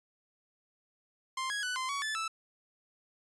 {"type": "tone with pitch steps", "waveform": "sawtooth", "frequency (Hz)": [1050, 1659, 1491, 1037, 1126, 1742, 1317], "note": ["C6", "G#6", "F#6", "C6", "C#6", "A6", "E6"], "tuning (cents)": [6, -2, 13, -16, 27, -18, -2], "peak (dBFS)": -29, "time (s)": [1.37, 2.28], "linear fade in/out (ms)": 5, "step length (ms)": 130, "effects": ["resampled to 22050 Hz"]}